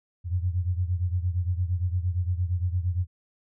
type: beating tone pair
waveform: sine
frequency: 87.31 / 96.01 Hz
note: F2 / G2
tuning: 0 / -35 cents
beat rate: 8.7 Hz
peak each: -25 / -29 dBFS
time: 0.24-3.07 s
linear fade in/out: 50 ms
effects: none